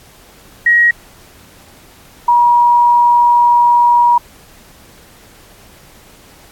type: tone pair in turn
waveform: sine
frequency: 1895 / 958 Hz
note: A#6 / A#5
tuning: +28 / +47 cents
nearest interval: octave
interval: 1181 cents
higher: first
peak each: -6 dBFS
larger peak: neither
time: 0.66-0.91 / 2.28-4.18 s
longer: second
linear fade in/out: 5 ms
effects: pink hiss -43 dBFS RMS until 6.51 s + AAC 64 kbps